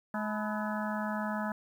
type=harmonic tone with a mistuned harmonic; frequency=212.9 Hz; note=G#3; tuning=43 cents sharp; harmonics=1 / 3 / 4 / 5 / 6 / 7 / 8; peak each=-34 / -39 / -40 / -41 / -42 / -42 / -43 dBFS; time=0.14-1.52 s; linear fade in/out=2 ms; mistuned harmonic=5; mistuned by=-110 cents; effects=10-bit